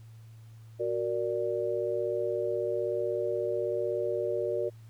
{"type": "chord", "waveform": "sine", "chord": "Gb augmented", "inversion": "none", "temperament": "equal", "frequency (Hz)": [370, 466.2, 587.3], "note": ["Gb4", "Bb4", "D5"], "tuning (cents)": [0, 0, 0], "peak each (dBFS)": -32, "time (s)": [0.79, 4.7], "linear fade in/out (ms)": 20, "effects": ["added 112 Hz sine -47 dBFS peak until 4.89 s", "pink hiss -65 dBFS RMS until 4.89 s"]}